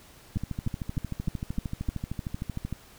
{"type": "two click trains", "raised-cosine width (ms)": 5, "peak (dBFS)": [-19, -16], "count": [32, 6], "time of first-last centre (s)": [[0.36, 2.726], [0.37, 1.89]], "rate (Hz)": [13.1, 3.29], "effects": ["pink hiss -53 dBFS RMS until 2.98 s"]}